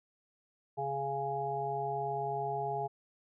harmonic tone, 138.59 Hz, C#3, in tune, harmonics 1 / 3 / 5 / 6, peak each -42 / -38 / -37 / -36 dBFS, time 0.77-2.88 s, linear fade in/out 20 ms, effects none

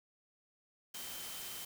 sine tone in noise, 3100 Hz, G7, 20 cents flat, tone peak -52 dBFS, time 0.94-1.65 s, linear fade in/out 5 ms, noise white, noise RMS -45 dBFS, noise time 0.94-1.65 s, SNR -10 dB, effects none

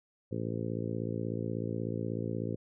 harmonic tone, 56.4 Hz, A1, 44 cents sharp, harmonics 2 / 3 / 4 / 5 / 6 / 7 / 8 / 9, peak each -37 / -39 / -40 / -41 / -42 / -42 / -43 / -44 dBFS, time 0.31-2.56 s, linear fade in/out 10 ms, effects none

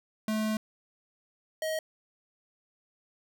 square tone pair in turn, 216.5 / 631.4 Hz, A3 / D#5, -28 / +25 cents, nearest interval octave + perfect fifth, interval 1853 cents, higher second, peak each -28 / -30 dBFS, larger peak first, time 0.28-0.57 / 1.62-1.79 s, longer first, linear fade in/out 2 ms, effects none

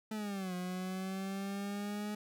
40% pulse linear two-way sweep, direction down then up, 219.5 to 179.5 to 210.2 Hz, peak -36 dBFS, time 0.11-2.15 s, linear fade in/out 5 ms, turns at 0.54 s, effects none

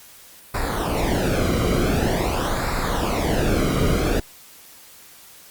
brown noise with flanger, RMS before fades -21 dBFS, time 0.54-4.2 s, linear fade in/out 5 ms, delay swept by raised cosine 0.32 to 1.16 ms, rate 0.46 Hz, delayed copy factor -0.75, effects white hiss -46 dBFS RMS until 5.5 s + Opus 48 kbps

